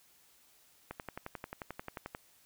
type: click train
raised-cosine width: 0.5 ms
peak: -25 dBFS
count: 15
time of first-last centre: 0.91-2.149 s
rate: 11.3 Hz
effects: white hiss -65 dBFS RMS until 2.45 s